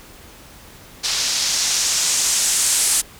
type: noise with low-pass filter sweep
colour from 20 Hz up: blue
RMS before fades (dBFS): -19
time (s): 1.03-3.02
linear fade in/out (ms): 20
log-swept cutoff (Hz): 5000 to 8800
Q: 1.8
effects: pink hiss -43 dBFS RMS until 3.19 s